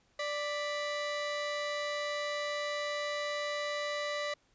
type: tone pair together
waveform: 30% pulse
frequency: 587.3 / 1975.5 Hz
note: D5 / B6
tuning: 0 / 0 cents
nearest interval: octave + major sixth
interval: 2100 cents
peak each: -32 / -35 dBFS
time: 0.19-4.34 s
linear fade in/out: 5 ms
effects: pink hiss -70 dBFS RMS until 4.54 s + resampled to 16000 Hz